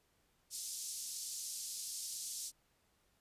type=band-pass noise; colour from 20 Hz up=pink; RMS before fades=-44 dBFS; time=0.5-2.52 s; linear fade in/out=50 ms; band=5000 to 11000 Hz; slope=24 dB/octave; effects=pink hiss -75 dBFS RMS until 3.2 s + resampled to 32000 Hz